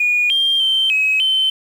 sine tone with pitch steps, 2448 / 3189 / 3118 / 2552 / 3079 Hz, D#7 / G7 / G7 / D#7 / G7, -29 / +29 / -10 / +43 / -32 cents, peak -12 dBFS, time 0-1.5 s, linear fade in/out 5 ms, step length 300 ms, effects tanh soft clip ceiling -8 dBFS + 7-bit

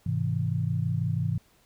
sine chord, Ab augmented, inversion none, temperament just, 103.83 / 129.78 / 162.23 Hz, Ab2 / C3 / E3, 0 / -14 / -27 cents, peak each -29 dBFS, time 0.06-1.38 s, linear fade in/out 5 ms, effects pink hiss -63 dBFS RMS until 1.65 s

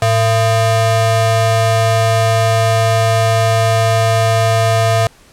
square ring-modulated tone, 283 Hz, C#4, 36 cents sharp, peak -8 dBFS, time 0.02-5.07 s, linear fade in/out 2 ms, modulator 393 Hz, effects pink hiss -46 dBFS RMS until 5.32 s + low-pass 11000 Hz 12 dB/octave

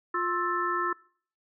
harmonic tone with a mistuned harmonic, 352.9 Hz, F4, 18 cents sharp, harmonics 1 / 3 / 4 / 5, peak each -33 / -31 / -29 / -34 dBFS, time 0.14-0.93 s, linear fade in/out 5 ms, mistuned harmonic 4, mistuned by -120 cents, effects noise-tail reverb RT60 0.5 s tail -23 dB re dry

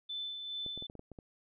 sine tone with tremolo, 3520 Hz, A7, in tune, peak -36 dBFS, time 0.09-0.87 s, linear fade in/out 10 ms, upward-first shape sine, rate 2.4 Hz, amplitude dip 40%
clicks, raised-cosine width 2 ms, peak -34 dBFS, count 8, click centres 0.663 / 0.776 / 0.824 / 0.899 / 0.953 / 0.994 / 1.117 / 1.188 s
effects none

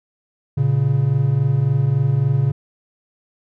triangle tone pair together, 115.73 / 139.3 Hz, A#2 / C#3, -12 / +9 cents, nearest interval minor third, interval 321 cents, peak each -17 / -14 dBFS, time 0.57-2.52 s, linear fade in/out 10 ms, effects none

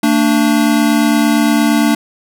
square tone pair together, 225 / 293.7 Hz, A3 / D4, +39 / 0 cents, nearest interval perfect fourth, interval 461 cents, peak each -13 dBFS, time 0.03-1.95 s, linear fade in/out 5 ms, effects none

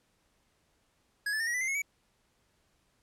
square tone with pitch steps, 1666 / 1741.8 / 1821 / 1903.8 / 1990.4 / 2081 / 2176 / 2275 Hz, G#6 / A6 / A#6 / A#6 / B6 / C7 / C#7 / C#7, +5 / -18 / -41 / +36 / +13 / -10 / -33 / +44 cents, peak -30 dBFS, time 1.26-1.82 s, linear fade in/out 5 ms, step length 70 ms, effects pink hiss -72 dBFS RMS until 3.02 s + low-pass 11000 Hz 12 dB/octave

